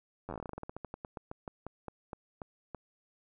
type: slowing click train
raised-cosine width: 1 ms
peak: -26 dBFS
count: 27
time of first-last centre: 0.29-2.747 s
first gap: 10 ms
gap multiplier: 1.15
effects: none